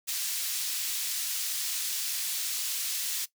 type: high-pass noise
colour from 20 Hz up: pink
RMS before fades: -32 dBFS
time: 0.07-3.26 s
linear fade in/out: 20 ms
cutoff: 4000 Hz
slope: 12 dB/octave
effects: noise-tail reverb RT60 0.1 s tail -17 dB re dry